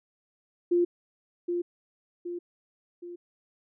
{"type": "tone with echo", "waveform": "sine", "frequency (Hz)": 349.2, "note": "F4", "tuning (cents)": 0, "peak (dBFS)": -20, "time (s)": [0.71, 0.85], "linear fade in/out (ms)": 10, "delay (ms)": 770, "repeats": 3, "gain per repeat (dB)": -6, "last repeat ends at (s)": 3.16, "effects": []}